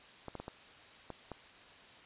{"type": "clicks", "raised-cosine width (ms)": 1, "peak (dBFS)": -28, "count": 6, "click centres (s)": [0.283, 0.353, 0.4, 0.481, 1.103, 1.317], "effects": ["white hiss -56 dBFS RMS until 2.05 s", "resampled to 8000 Hz"]}